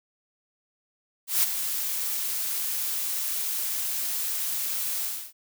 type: noise with ADSR envelope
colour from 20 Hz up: blue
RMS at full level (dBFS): -20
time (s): 1.27-5.33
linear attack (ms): 160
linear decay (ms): 18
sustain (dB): -9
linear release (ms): 300
effects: none